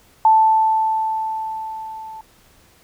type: tone with level ramp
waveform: sine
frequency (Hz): 880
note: A5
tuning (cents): 0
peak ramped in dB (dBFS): -8 to -32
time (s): 0.25-2.21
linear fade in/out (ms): 2
effects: pink hiss -53 dBFS RMS until 2.83 s